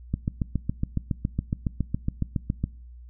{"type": "click train", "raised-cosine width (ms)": 5, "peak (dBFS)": -12, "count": 19, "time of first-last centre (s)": [0.14, 2.64], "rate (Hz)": 7.2, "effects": ["noise-tail reverb RT60 0.6 s tail -24 dB re dry", "added 60 Hz sine -42 dBFS peak until 3.09 s"]}